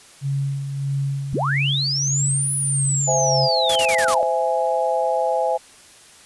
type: tone with tremolo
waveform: sine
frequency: 138.59 Hz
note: C#3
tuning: in tune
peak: -19 dBFS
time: 0.21-3.49 s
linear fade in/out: 50 ms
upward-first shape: sine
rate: 1.6 Hz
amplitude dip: 50%
type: linear two-way sweep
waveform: sine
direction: up then down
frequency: 84.8 to 10050 to 522 Hz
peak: -20 dBFS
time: 1.33-4.23 s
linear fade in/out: 0 ms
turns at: 2.53 s
type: chord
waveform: sine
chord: C augmented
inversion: none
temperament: equal with one note detuned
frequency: 517.5 / 659.3 / 830.6 Hz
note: C5 / E5 / G#5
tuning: -19 / 0 / 0 cents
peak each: -22 dBFS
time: 3.07-5.58 s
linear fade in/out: 20 ms
type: noise bursts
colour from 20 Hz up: white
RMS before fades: -24 dBFS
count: 5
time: 3.69-4.146 s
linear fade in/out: 5 ms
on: 68 ms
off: 29 ms
effects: white hiss -47 dBFS RMS until 6.25 s + resampled to 24000 Hz